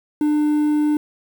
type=tone with quantisation; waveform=triangle; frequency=299.5 Hz; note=D4; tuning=34 cents sharp; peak=-13 dBFS; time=0.21-0.97 s; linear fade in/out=2 ms; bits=7; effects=none